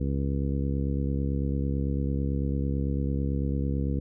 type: harmonic tone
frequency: 69 Hz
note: C#2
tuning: 7 cents flat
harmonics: 1 / 2 / 3 / 4 / 5 / 6 / 7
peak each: -28 / -30 / -33 / -34 / -41 / -42 / -40 dBFS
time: 0-4 s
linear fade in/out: 10 ms
effects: none